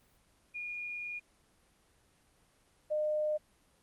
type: tone pair in turn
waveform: sine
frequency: 2433 / 608.2 Hz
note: D#7 / D#5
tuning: -39 / -40 cents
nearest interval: 2 octaves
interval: 2401 cents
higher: first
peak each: -37 / -29 dBFS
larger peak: second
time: 0.54-1.2 / 2.9-3.38 s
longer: first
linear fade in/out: 20 ms
effects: pink hiss -68 dBFS RMS until 3.82 s + Opus 24 kbps